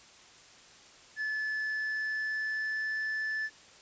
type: tone with pitch glide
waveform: triangle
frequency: 1732 to 1747.1 Hz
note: A6 to A6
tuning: -28 to -13 cents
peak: -29 dBFS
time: 1.16-3.5 s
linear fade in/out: 50 ms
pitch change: +15 cents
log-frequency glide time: 1.35-2.96 s
effects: white hiss -55 dBFS RMS until 3.81 s + resampled to 16000 Hz